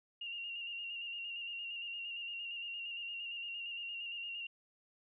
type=tone with vibrato; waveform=sine; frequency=2794 Hz; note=F7; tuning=in tune; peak=-40 dBFS; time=0.21-4.47 s; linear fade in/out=5 ms; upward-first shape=square; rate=8.7 Hz; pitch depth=29 cents each way; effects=none